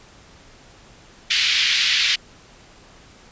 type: band-pass noise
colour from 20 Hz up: white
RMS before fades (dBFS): -19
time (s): 1.3-2.16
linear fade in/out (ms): 10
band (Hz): 2000 to 4300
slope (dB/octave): 24
effects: pink hiss -48 dBFS RMS until 3.31 s + resampled to 16000 Hz